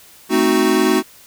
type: chord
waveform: square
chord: A diminished seventh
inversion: none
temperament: equal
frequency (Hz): 220 / 261.6 / 311.1 / 370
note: A3 / C4 / Eb4 / Gb4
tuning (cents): 0 / 0 / 0 / 0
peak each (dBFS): -21 / -20 / -19 / -17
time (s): 0.29-1.03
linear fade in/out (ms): 50
effects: white hiss -45 dBFS RMS until 1.26 s